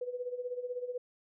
sine tone with tremolo, 494.6 Hz, B4, 3 cents sharp, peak -32 dBFS, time 0.01-0.98 s, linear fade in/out 5 ms, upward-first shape sine, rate 16 Hz, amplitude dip 75%, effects none

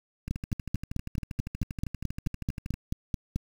two click trains, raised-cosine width 5 ms, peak -16 / -23 dBFS, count 15 / 32, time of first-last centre 0.31-3.36 / 0.28-2.74 s, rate 4.59 / 12.6 Hz, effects 7-bit

